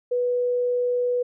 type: tone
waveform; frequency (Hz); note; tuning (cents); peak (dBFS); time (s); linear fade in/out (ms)
sine; 491.3; B4; -9; -20; 0.11-1.23; 10
effects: none